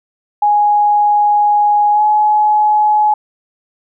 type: tone with pitch glide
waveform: sine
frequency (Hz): 830.6 to 846.1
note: G#5 to G#5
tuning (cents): 0 to +32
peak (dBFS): -8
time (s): 0.42-3.14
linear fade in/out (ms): 5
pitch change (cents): +32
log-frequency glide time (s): 1.92-2.02
effects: none